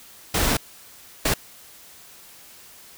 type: noise bursts at uneven times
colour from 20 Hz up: pink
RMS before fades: -21 dBFS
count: 2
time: 0.34-0.57 / 1.25-1.34 s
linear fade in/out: 5 ms
effects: white hiss -47 dBFS RMS until 2.97 s